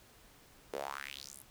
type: tone with high-pass filter sweep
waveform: sawtooth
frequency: 69.2 Hz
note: C#2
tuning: 2 cents flat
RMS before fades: -44 dBFS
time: 0.73-1.43 s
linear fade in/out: 0 ms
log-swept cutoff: 420 to 12000 Hz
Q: 4
effects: pink hiss -61 dBFS RMS until 1.5 s